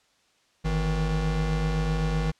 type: tone pair together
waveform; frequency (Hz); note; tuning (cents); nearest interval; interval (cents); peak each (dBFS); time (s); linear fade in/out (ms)
square; 50.45 / 159.2; G#1 / D#3; -49 / +40; octave + minor sixth; 1989; -27; 0.64-2.32; 20
effects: white hiss -65 dBFS RMS until 2.39 s + low-pass 6000 Hz 12 dB/octave